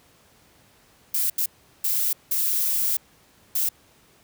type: noise bursts at uneven times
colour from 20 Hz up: violet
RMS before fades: -23 dBFS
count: 5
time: 1.14-1.3 / 1.38-1.46 / 1.84-2.13 / 2.31-2.97 / 3.55-3.69 s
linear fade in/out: 5 ms
effects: pink hiss -57 dBFS RMS until 4.23 s + high-pass 60 Hz 12 dB/octave